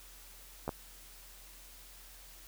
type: clicks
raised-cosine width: 1 ms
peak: -21 dBFS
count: 2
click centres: 0.679 / 0.692 s
effects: added 42 Hz sine -56 dBFS peak until 2.47 s + white hiss -55 dBFS RMS until 2.47 s